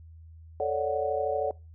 sine chord, D major seventh, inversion second, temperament equal, 440 / 554.4 / 587.3 / 740 Hz, A4 / C#5 / D5 / F#5, 0 / 0 / 0 / 0 cents, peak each -31 dBFS, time 0.6-1.51 s, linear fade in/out 2 ms, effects noise-tail reverb RT60 0.3 s tail -24 dB re dry + added 81 Hz sine -46 dBFS peak until 1.74 s

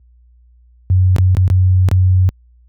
sine tone with dropouts, 92.5 Hz, F#2, in tune, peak -7 dBFS, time 0.9-2.29 s, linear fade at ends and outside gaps 0 ms, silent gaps 1.163-1.184 / 1.349-1.369 / 1.478-1.501 / 1.887-1.914 s, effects added 60 Hz sine -42 dBFS peak until 2.68 s + high-pass 60 Hz 12 dB/octave

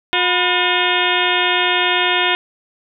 harmonic tone with a mistuned harmonic, 359.5 Hz, F#4, 50 cents flat, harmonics 1 / 2 / 3 / 4 / 5 / 6 / 7 / 8 / 9 / 10, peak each -23 / -23 / -23 / -23 / -23 / -23 / -23 / -23 / -23 / -23 dBFS, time 0.13-2.35 s, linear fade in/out 0 ms, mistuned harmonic 3, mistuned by -140 cents, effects none

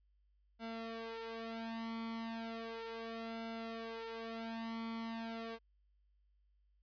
sawtooth tone with flanger, 227.2 Hz, A#3, 44 cents flat, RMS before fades -44 dBFS, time 0.59-5.59 s, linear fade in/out 50 ms, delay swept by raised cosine 1.4 to 3.5 ms, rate 0.35 Hz, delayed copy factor +0.9, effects added 50 Hz sine -70 dBFS peak until 6.82 s + resampled to 11025 Hz

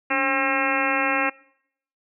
harmonic tone with a mistuned harmonic, 268.4 Hz, C4, 44 cents sharp, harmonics 1 / 2 / 3 / 4 / 5 / 6 / 7 / 8 / 9 / 10, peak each -29 / -29 / -29 / -29 / -29 / -29 / -29 / -29 / -29 / -29 dBFS, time 0.1-1.3 s, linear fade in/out 10 ms, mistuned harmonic 1, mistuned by +97 cents, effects noise-tail reverb RT60 0.7 s tail -24 dB re dry

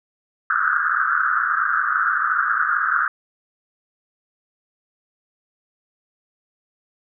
white band-pass noise, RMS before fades -20 dBFS, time 0.5-3.08 s, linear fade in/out 2 ms, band 1200 to 1600 Hz, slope 96 dB/octave, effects none

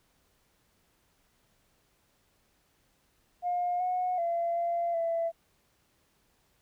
sine tone with pitch steps, 711 / 729 / 682 / 686 / 668 Hz, F5 / F#5 / F5 / F5 / E5, +31 / -26 / -41 / -31 / +23 cents, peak -26 dBFS, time 3.42-5.32 s, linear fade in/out 50 ms, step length 380 ms, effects tanh soft clip ceiling -22 dBFS + pink hiss -70 dBFS RMS until 6.61 s

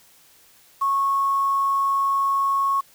sine tone with quantisation, 1100 Hz, C#6, 14 cents flat, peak -18 dBFS, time 0.81-2.81 s, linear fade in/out 10 ms, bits 7, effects white hiss -54 dBFS RMS until 2.94 s

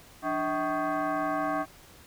sine tone with frequency modulation, 173.3 Hz, F3, 13 cents flat, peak -26 dBFS, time 0.22-1.66 s, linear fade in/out 50 ms, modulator 469 Hz, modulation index 2.6, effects pink hiss -53 dBFS RMS until 2.06 s

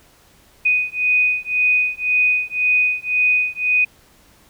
sine beating tone pair, 2489 / 2490.9 Hz, D#7 / D#7, 0 / +1 cents, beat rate 1.9 Hz, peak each -18 dBFS, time 0.65-3.85 s, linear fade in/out 10 ms, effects pink hiss -52 dBFS RMS until 4.49 s

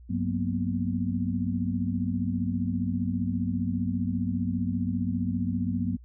sine tone cluster, 97.2 / 183.6 / 233.8 / 248.8 Hz, G2 / F#3 / A#3 / B3, -14 / -13 / +5 / +13 cents, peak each -31 dBFS, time 0.09-5.97 s, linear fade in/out 20 ms, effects added 60 Hz sine -46 dBFS peak until 6.04 s

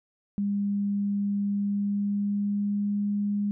sine tone with pitch glide, 201.9 to 204.4 Hz, G#3 to G#3, -49 to -27 cents, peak -24 dBFS, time 0.38-3.51 s, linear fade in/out 0 ms, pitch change +22 cents, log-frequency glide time 1.53-3.02 s, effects none

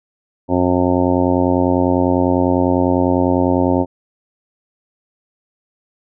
harmonic tone, 90 Hz, F#2, 47 cents flat, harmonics 1 / 2 / 3 / 4 / 5 / 6 / 7 / 8 / 9 / 10, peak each -22 / -23 / -16 / -20 / -27 / -21 / -23 / -27 / -28 / -24 dBFS, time 0.48-3.86 s, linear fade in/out 50 ms, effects none

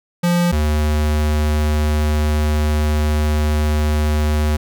square tone pair in turn, 174.4 / 75.61 Hz, F3 / D#2, -2 / -49 cents, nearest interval octave + major second, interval 1447 cents, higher first, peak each -14 / -15 dBFS, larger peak first, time 0.23-0.52 / 0.52-4.57 s, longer second, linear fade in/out 10 ms, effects none

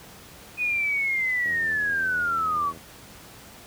sine linear sweep, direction down, 2496 to 1108.7 Hz, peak -22 dBFS, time 0.57-2.73 s, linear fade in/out 50 ms
click train, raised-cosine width 2 ms, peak -31 dBFS, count 109, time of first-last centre 1.46-2.774 s, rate 82.2 Hz
effects pink hiss -46 dBFS RMS until 3.66 s + high-pass 60 Hz 12 dB/octave

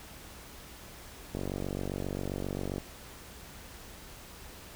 click train, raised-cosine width 2 ms, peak -21 dBFS, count 69, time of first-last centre 1.35-2.782 s, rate 47.5 Hz, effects added 63 Hz sine -55 dBFS peak until 4.75 s + pink hiss -49 dBFS RMS until 4.75 s

